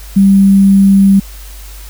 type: tone with sample-and-hold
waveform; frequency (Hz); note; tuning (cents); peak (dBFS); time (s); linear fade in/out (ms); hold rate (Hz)
sine; 196; G3; 0; -3; 0.16-1.2; 10; 11025
effects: added 50 Hz sine -28 dBFS peak until 1.89 s + white hiss -36 dBFS RMS until 1.89 s